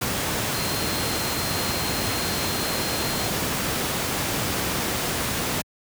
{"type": "tone in noise", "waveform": "sine", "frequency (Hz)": 4186, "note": "C8", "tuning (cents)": 0, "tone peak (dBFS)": -33, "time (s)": [0.54, 3.28], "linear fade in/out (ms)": 10, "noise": "pink", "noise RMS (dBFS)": -25, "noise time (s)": [0.01, 5.62], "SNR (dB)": -11, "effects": ["high-pass 80 Hz 12 dB/octave"]}